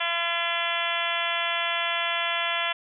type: harmonic tone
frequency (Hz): 340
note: F4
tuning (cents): -46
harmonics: 2 / 3 / 4 / 5 / 6 / 7 / 8 / 9 / 10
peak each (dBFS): -33 / -33 / -33 / -33 / -33 / -33 / -33 / -33 / -33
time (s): 0-2.73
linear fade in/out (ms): 10
effects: none